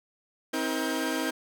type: tone cluster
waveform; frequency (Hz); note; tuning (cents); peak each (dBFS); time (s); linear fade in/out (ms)
sawtooth; 263.9 / 319.2 / 474.7 / 1588; C4 / D#4 / A#4 / G6; +15 / +44 / +31 / +22; -28 / -27 / -32 / -32; 0.53-1.31; 10
effects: none

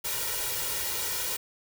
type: noise with comb filter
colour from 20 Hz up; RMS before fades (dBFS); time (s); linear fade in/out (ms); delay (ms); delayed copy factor
white; -31; 0.04-1.37; 10; 2.1; +0.9
effects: none

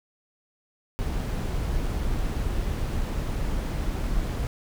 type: noise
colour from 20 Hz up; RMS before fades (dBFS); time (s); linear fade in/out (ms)
brown; -27; 0.99-4.47; 0
effects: none

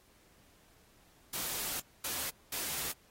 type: noise bursts at uneven times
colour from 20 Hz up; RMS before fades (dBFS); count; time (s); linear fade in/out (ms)
white; -37; 3; 1.33-1.8 / 2.04-2.3 / 2.52-2.92; 5
effects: pink hiss -65 dBFS RMS until 3.1 s + AAC 48 kbps

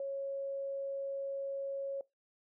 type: tone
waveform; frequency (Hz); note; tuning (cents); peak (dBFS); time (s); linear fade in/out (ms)
sine; 550; C#5; -14; -35; 0-2.01; 2
effects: noise-tail reverb RT60 0.2 s tail -22 dB re dry

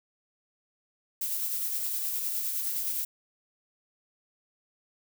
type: noise with tremolo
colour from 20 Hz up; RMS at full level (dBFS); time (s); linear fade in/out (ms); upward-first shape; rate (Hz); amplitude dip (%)
violet; -30; 1.21-3.05; 5; sine; 9.7; 30
effects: none

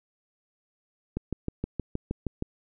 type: click train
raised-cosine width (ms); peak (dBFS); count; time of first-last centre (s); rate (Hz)
3; -16; 9; 1.17-2.424; 6.38
effects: none

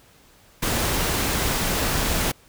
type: noise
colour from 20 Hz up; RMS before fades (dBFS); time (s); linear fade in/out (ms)
pink; -23; 0.62-2.32; 10
effects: pink hiss -54 dBFS RMS until 2.48 s

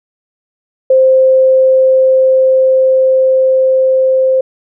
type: tone with level ramp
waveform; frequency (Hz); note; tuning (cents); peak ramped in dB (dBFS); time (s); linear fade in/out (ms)
sine; 523.3; C5; 0; -4 to -7; 0.9-4.41; 5
effects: none

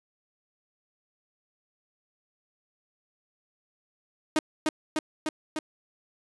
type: tone with echo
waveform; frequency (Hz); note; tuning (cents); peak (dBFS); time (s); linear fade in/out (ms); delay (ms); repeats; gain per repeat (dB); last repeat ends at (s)
sawtooth; 311.1; D#4; 0; -17; 4.36-4.39; 2; 300; 4; -2; 5.59
effects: resampled to 24000 Hz

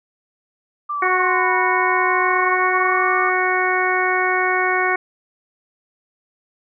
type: exponential two-way sweep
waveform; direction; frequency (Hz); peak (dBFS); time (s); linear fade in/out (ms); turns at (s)
sine; down then up; 1189 to 979 to 1189; -21; 0.89-3.3; 10; 1.55
type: harmonic tone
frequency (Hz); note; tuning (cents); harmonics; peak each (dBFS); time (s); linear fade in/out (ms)
368.6; F#4; -7; 1 / 2 / 3 / 4 / 5 / 6; -23 / -23 / -23 / -23 / -23 / -23; 1.02-4.96; 5
effects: none

